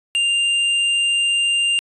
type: tone with tanh clipping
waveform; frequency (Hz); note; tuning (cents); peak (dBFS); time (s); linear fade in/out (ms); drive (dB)
sine; 2794; F7; 0; -17; 0.15-1.79; 0; 10
effects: resampled to 24000 Hz